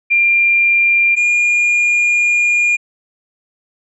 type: tone pair in turn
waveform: sine / triangle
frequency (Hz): 2388 / 2421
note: D7 / D#7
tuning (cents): +28 / -48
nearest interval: unison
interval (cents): 24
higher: second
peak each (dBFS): -9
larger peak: neither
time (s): 0.1-1.16 / 1.16-2.77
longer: second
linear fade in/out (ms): 20
effects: resampled to 22050 Hz